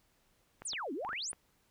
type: clicks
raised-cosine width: 0.5 ms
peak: -31 dBFS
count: 6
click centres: 0.62 / 0.733 / 1.049 / 1.091 / 1.131 / 1.331 s
type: exponential two-way sweep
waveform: sine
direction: down then up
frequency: 10340 to 251.2 to 10340 Hz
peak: -36 dBFS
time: 0.65-1.32 s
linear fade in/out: 5 ms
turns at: 0.93 s
effects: pink hiss -72 dBFS RMS until 1.7 s